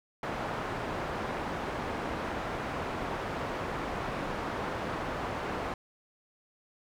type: low-pass noise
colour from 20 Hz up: white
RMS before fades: -35 dBFS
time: 0.23-5.74 s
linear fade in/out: 2 ms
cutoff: 1100 Hz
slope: 12 dB/octave
effects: none